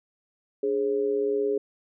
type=tone with amplitude modulation; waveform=sine; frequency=415.3 Hz; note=G#4; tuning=in tune; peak=-19 dBFS; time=0.63-1.58 s; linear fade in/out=5 ms; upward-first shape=sine; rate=122 Hz; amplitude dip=75%; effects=none